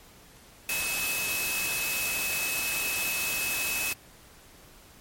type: tone in noise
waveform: sine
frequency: 2584 Hz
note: E7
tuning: 35 cents flat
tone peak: -30 dBFS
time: 0.69-3.93 s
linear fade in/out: 2 ms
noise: white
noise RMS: -31 dBFS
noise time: 0.69-3.93 s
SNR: -2 dB
effects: pink hiss -53 dBFS RMS until 5 s + MP3 64 kbps